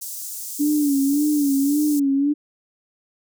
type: high-pass noise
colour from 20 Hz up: pink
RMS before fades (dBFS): -32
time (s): 0.01-2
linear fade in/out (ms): 10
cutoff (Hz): 6400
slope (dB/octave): 24
type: tone with vibrato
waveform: sine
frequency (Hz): 286.7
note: D4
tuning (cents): -42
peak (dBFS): -16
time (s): 0.59-2.34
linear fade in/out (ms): 20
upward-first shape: sine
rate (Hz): 1.8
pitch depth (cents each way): 84
effects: none